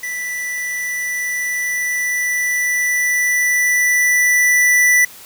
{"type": "tone with level ramp", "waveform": "square", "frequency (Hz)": 1975.5, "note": "B6", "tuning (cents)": 0, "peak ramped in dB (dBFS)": [-23, -10], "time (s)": [0.03, 5.05], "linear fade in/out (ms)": 5, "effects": ["white hiss -39 dBFS RMS until 5.25 s"]}